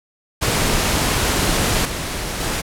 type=noise with level steps; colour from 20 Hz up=pink; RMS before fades=-18 / -25 / -22 dBFS; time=0.41-2.62 s; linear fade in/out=20 ms; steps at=1.85 / 2.4 s; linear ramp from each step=5 ms; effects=low-pass 12000 Hz 12 dB/octave